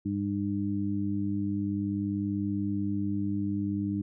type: harmonic tone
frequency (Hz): 100.5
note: G2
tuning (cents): +44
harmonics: 1 / 2 / 3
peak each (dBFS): -34 / -31 / -31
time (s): 0.05-4.02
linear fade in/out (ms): 10
effects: none